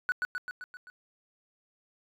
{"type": "tone with echo", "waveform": "triangle", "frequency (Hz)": 1480, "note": "F#6", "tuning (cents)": 0, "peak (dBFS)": -21, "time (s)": [0.09, 0.12], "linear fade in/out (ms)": 0, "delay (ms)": 130, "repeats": 6, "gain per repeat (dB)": -4, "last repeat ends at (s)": 0.9, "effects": ["tanh soft clip ceiling -21 dBFS"]}